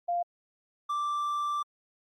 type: tone pair in turn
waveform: sine / triangle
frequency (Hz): 697 / 1174.4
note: F5 / D6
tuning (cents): -4 / 0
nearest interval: major sixth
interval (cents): 904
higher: second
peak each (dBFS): -26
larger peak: neither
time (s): 0.08-0.23 / 0.89-1.63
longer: second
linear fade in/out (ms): 10
effects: Opus 48 kbps